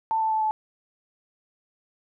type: tone with pitch steps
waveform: sine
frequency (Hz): 889 / 881.3 / 873.7 / 866.2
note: A5 / A5 / A5 / A5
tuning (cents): +18 / +3 / -12 / -27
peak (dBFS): -21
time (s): 0.11-0.51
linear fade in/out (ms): 0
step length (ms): 100
effects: none